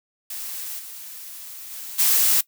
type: noise with level steps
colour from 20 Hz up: blue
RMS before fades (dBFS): -32 / -38 / -35 / -18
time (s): 0.3-2.41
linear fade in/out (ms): 5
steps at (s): 0.78 / 1.7 / 1.98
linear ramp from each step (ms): 20
effects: noise-tail reverb RT60 0.1 s tail -19 dB re dry